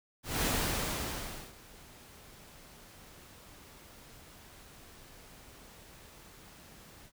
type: noise with ADSR envelope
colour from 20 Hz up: pink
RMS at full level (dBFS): -30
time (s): 0.23-7.12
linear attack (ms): 190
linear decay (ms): 1100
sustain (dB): -24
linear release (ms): 64
effects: none